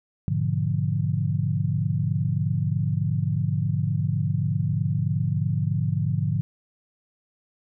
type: chord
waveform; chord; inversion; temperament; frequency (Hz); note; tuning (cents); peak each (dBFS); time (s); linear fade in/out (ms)
sine; G# diminished seventh; none; equal; 103.83 / 123.47 / 146.83 / 174.61; G#2 / B2 / D3 / F3; 0 / 0 / 0 / 0; -26 / -29 / -25 / -29; 0.28-6.41; 0
effects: none